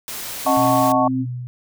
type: noise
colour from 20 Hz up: white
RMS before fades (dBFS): -30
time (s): 0.08-0.92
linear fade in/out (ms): 0
type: tone with pitch glide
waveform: sine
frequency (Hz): 270 to 260.4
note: C#4 to C4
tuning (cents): -45 to -8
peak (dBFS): -19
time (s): 0.45-1.26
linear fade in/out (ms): 50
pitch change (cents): -63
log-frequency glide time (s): 0.76-1.12
type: chord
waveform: sine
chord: D# half-diminished seventh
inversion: none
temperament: equal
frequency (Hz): 622.3 / 740 / 880 / 1108.7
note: D#5 / F#5 / A5 / C#6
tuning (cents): 0 / 0 / 0 / 0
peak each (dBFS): -20 / -20 / -22 / -20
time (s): 0.46-1.08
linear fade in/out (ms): 5
type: tone with tremolo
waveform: sine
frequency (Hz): 123.7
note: B2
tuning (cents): +3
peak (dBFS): -23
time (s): 0.57-1.47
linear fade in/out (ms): 0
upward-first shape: triangle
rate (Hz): 1.8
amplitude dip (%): 65
effects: none